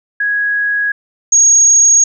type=tone pair in turn; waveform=sine; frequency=1661.2 / 6589 Hz; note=G#6 / G#8; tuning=0 / -15 cents; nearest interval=2 octaves; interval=2385 cents; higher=second; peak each=-12 / -5 dBFS; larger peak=second; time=0.2-0.92 / 1.32-2.04 s; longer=neither; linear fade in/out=5 ms; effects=none

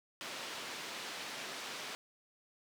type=band-pass noise; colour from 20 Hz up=white; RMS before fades=-44 dBFS; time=0.21-1.95 s; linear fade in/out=0 ms; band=210 to 4100 Hz; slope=12 dB/octave; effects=none

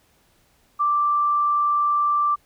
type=tone; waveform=sine; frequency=1174.7 Hz; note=D6; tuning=in tune; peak=-17 dBFS; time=0.79-2.36 s; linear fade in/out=20 ms; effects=pink hiss -61 dBFS RMS until 2.45 s

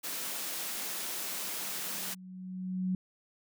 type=high-pass noise; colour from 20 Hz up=white; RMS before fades=-37 dBFS; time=0.03-2.15 s; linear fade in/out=20 ms; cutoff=160 Hz; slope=48 dB/octave
type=tone with exponential growth; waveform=sine; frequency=185 Hz; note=F#3; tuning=in tune; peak=-27 dBFS; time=1.34-2.95 s; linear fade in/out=2 ms; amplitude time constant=350 ms
effects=none

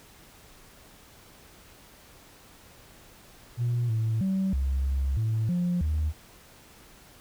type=tone with pitch steps; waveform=sine; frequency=120.1 / 111.5 / 191.4 / 67.1 / 67.6 / 110.7 / 176.6 / 76.9 Hz; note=B2 / A2 / G3 / C2 / C#2 / A2 / F3 / D#2; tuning=-48 / +23 / -41 / +44 / -43 / +11 / +20 / -20 cents; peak=-22 dBFS; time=3.57-6.13 s; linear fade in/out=50 ms; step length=320 ms; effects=tanh soft clip ceiling -21 dBFS + pink hiss -53 dBFS RMS until 7.2 s

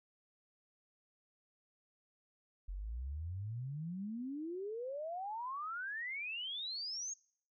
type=exponential sweep; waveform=sine; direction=up; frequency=43.65 to 6670 Hz; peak=-39 dBFS; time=2.68-7.14 s; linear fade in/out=10 ms; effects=noise-tail reverb RT60 0.6 s tail -25 dB re dry

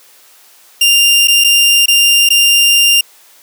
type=tone with dropouts; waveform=sawtooth; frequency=2794 Hz; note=F7; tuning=in tune; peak=-3 dBFS; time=0.81-3.01 s; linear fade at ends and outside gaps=5 ms; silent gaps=1.274-1.281 / 1.44-1.444 / 1.859-1.881 / 2.29-2.303 s; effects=white hiss -44 dBFS RMS until 3.42 s + high-pass 400 Hz 12 dB/octave

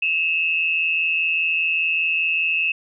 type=tone pair together; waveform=sine; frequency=2591 / 2756 Hz; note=E7 / F7; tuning=-30 / -24 cents; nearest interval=minor second; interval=106 cents; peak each=-19 / -24 dBFS; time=0.02-2.72 s; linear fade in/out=5 ms; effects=none

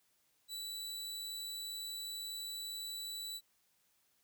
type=tone; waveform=sawtooth; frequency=3951 Hz; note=B7; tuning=in tune; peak=-38 dBFS; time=0.48-3.41 s; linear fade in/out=50 ms; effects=white hiss -75 dBFS RMS until 4.23 s

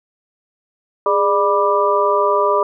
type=tone cluster; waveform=sine; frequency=412.2 / 596 / 984 / 1181 Hz; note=G#4 / D5 / B5 / D6; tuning=-13 / +25 / -7 / +9 cents; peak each=-18 dBFS; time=1.06-2.63 s; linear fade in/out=2 ms; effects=none

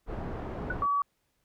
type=low-pass noise; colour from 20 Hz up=pink; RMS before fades=-36 dBFS; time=0.06-0.87 s; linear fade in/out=50 ms; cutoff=950 Hz; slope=12 dB/octave
type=tone with exponential decay; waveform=sine; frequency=1480 Hz; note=F#6; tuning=in tune; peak=-26 dBFS; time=0.7-0.78 s; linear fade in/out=5 ms; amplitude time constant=16 ms
type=tone; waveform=sine; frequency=1140 Hz; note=C#6; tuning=48 cents sharp; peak=-24 dBFS; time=0.82-1.02 s; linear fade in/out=2 ms
effects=pink hiss -75 dBFS RMS until 1.44 s

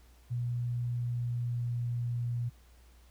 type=tone with pitch glide; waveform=sine; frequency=121 to 120.03 Hz; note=B2 to B2; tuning=-35 to -49 cents; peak=-30 dBFS; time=0.3-2.5 s; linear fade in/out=20 ms; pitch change=-14 cents; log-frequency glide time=0.85-1.74 s; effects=added 60 Hz sine -56 dBFS peak until 3.1 s + pink hiss -65 dBFS RMS until 3.1 s

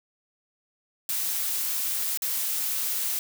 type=noise with dropouts; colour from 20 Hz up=blue; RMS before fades=-28 dBFS; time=1.09-3.19 s; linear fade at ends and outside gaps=1 ms; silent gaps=2.174-2.221 s; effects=none

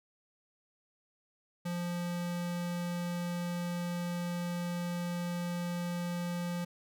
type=tone; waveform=square; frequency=174.61 Hz; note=F3; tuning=in tune; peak=-34 dBFS; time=1.65-6.65 s; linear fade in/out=10 ms; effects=none

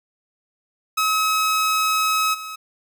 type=tone with level steps; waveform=sawtooth; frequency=1280 Hz; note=D#6; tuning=49 cents sharp; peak=-14 / -27 dBFS; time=0.97-2.56 s; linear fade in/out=10 ms; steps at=2.33 s; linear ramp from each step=20 ms; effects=none

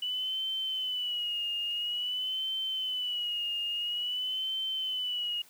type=tone with vibrato; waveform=sine; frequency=2960 Hz; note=F#7; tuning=in tune; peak=-30 dBFS; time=0.02-5.42 s; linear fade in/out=5 ms; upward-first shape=sine; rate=0.49 Hz; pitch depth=75 cents each way; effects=white hiss -58 dBFS RMS until 5.49 s + high-pass 100 Hz 12 dB/octave

